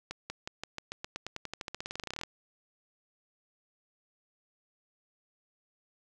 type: accelerating click train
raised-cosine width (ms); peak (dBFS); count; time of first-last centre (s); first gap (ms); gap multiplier
0.2; -20; 28; 0.11-2.235; 190; 0.92
effects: none